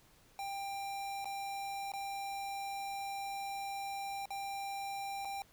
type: tone with dropouts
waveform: square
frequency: 792 Hz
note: G5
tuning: 18 cents sharp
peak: -39 dBFS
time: 0.39-5.42 s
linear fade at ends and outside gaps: 1 ms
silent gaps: 1.245-1.255 / 1.919-1.936 / 4.256-4.305 / 5.249-5.253 s
effects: pink hiss -65 dBFS RMS until 5.52 s